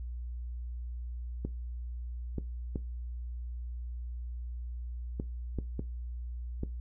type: clicks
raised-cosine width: 3 ms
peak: -21 dBFS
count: 7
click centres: 1.45 / 2.383 / 2.758 / 5.199 / 5.587 / 5.794 / 6.634 s
effects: noise-tail reverb RT60 0.2 s tail -17 dB re dry + added 60 Hz sine -36 dBFS peak until 6.8 s